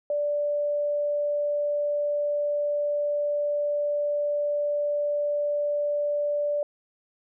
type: tone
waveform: sine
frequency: 585 Hz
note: D5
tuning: 7 cents flat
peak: -23 dBFS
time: 0.1-6.63 s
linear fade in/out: 2 ms
effects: none